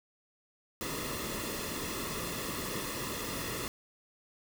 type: noise with comb filter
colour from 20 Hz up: pink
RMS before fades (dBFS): -37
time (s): 0.81-3.68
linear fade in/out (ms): 0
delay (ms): 1.3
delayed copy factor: -0.65
effects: none